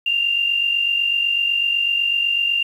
sine tone pair together, 2746 / 2794 Hz, F7 / F7, -30 / 0 cents, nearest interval unison, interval 30 cents, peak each -25 / -17 dBFS, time 0.06-2.63 s, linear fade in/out 5 ms, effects 8-bit

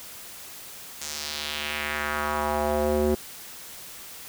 square tone with band-pass filter sweep, 74.6 Hz, D2, 28 cents sharp, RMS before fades -27 dBFS, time 1.01-3.15 s, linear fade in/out 5 ms, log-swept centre 6900 to 360 Hz, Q 1.9, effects white hiss -42 dBFS RMS until 4.28 s

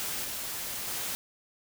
white noise with level steps, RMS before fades -34 / -36 / -34 dBFS, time 0-1.15 s, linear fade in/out 0 ms, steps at 0.24 / 0.87 s, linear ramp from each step 5 ms, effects none

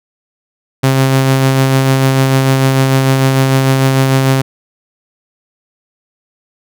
sawtooth tone with tremolo, 133.5 Hz, C3, 35 cents sharp, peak -3 dBFS, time 0.83-4.42 s, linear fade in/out 10 ms, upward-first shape sine, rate 6.7 Hz, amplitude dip 30%, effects none

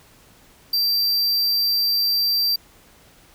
square tone, 4699 Hz, D8, in tune, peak -18 dBFS, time 0.73-2.56 s, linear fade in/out 5 ms, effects pink hiss -52 dBFS RMS until 3.34 s

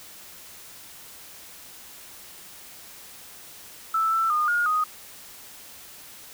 sine tone with pitch steps, 1319 / 1331 / 1221 / 1427 / 1246 Hz, E6 / E6 / D#6 / F6 / D#6, +1 / +16 / -33 / +37 / +2 cents, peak -20 dBFS, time 3.94-4.84 s, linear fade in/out 5 ms, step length 180 ms, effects white hiss -45 dBFS RMS until 6.33 s

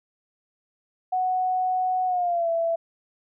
sine tone with pitch glide, 740 to 666.9 Hz, F#5 to E5, 0 to +20 cents, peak -21 dBFS, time 1.12-2.76 s, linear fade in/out 10 ms, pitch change -180 cents, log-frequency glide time 2.06-2.49 s, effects none

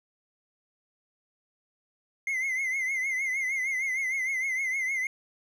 triangle tone with vibrato, 2093 Hz, C7, in tune, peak -25 dBFS, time 2.27-5.07 s, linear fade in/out 2 ms, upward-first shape triangle, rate 6.5 Hz, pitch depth 92 cents each way, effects none

